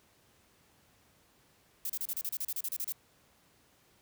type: noise bursts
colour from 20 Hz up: violet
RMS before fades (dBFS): -35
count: 14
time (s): 1.85-2.923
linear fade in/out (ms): 2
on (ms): 46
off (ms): 33
effects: pink hiss -66 dBFS RMS until 4.01 s + high-pass 60 Hz 12 dB/octave

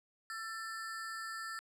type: ring-modulated tone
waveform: square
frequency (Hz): 1556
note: G6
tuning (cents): -13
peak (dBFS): -38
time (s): 0.3-1.59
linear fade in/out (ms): 0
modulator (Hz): 215
effects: low-pass 12000 Hz 12 dB/octave

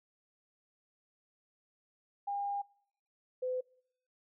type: tone pair in turn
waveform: sine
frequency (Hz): 806 / 507.7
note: G5 / B4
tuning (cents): +48 / +48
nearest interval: minor sixth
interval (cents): 800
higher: first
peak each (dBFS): -33 / -32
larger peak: second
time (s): 2.27-2.62 / 3.42-3.61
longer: first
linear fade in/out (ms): 10
effects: noise-tail reverb RT60 0.7 s tail -25 dB re dry

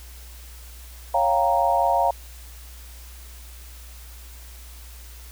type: chord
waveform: sine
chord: G half-diminished seventh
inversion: second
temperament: equal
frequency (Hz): 554.4 / 698.5 / 784 / 932.3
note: Db5 / F5 / G5 / Bb5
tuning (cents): 0 / 0 / 0 / 0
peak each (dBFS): -25 / -21 / -25 / -22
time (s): 1.14-2.11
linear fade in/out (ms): 5
effects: added 60 Hz sine -40 dBFS peak until 5.31 s + white hiss -47 dBFS RMS until 5.31 s

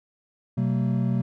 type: tone cluster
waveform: triangle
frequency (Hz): 128.1 / 189.2 / 227.5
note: C3 / F#3 / A#3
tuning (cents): -36 / +39 / -42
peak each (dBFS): -22 / -24 / -26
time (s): 0.57-1.22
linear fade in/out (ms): 10
effects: none

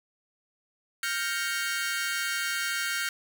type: chord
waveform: sawtooth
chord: G half-diminished seventh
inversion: third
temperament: equal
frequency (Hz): 1396.9 / 1568 / 1864.7 / 2217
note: F6 / G6 / Bb6 / Db7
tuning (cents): 0 / 0 / 0 / 0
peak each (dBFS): -29 / -29 / -32 / -32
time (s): 1.03-3.09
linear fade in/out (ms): 2
effects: none

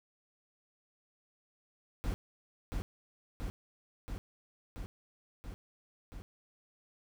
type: noise with echo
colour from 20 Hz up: brown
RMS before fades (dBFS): -34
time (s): 2.04-2.14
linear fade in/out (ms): 0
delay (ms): 680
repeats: 6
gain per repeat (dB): -2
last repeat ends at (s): 6.22
effects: none

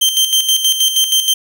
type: tone with tremolo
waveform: sawtooth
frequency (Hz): 3136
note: G7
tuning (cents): 0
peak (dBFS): -6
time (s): 0.01-1.34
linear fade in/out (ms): 10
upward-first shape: square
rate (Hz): 6.3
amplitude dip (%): 60
effects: none

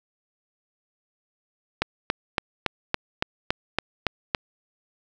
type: click train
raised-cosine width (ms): 0.3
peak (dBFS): -5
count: 10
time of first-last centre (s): 1.82-4.348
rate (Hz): 3.56
effects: none

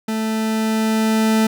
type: tone with level ramp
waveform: 40% pulse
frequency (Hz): 220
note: A3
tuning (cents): 0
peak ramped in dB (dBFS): -19 to -12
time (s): 0.08-1.47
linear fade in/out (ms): 5
effects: none

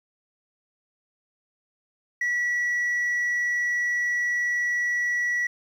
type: tone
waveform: sine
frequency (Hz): 1941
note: B6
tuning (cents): -31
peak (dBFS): -20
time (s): 2.21-5.47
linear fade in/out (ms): 5
effects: tanh soft clip ceiling -21 dBFS + 9-bit

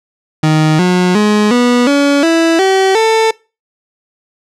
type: tone with pitch steps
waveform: 30% pulse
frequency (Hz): 155.56 / 180.77 / 210.1 / 244.1 / 283.7 / 329.6 / 383 / 445.1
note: D#3 / F#3 / G#3 / B3 / C#4 / E4 / G4 / A4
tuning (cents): 0 / -40 / +20 / -20 / +40 / 0 / -40 / +20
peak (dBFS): -5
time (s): 0.43-3.31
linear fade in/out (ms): 5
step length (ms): 360
effects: noise-tail reverb RT60 0.3 s tail -23 dB re dry + low-pass 7000 Hz 12 dB/octave

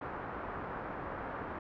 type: low-pass noise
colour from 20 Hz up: white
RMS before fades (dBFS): -41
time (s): 0.01-1.59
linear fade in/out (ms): 5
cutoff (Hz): 1400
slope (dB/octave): 24
effects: none

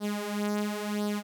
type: tone with flanger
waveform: sawtooth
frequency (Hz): 207.7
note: G#3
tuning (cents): 0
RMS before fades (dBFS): -31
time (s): 0-1.23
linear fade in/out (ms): 50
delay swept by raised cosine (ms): 0.2 to 5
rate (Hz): 0.96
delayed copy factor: +0.7
effects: none

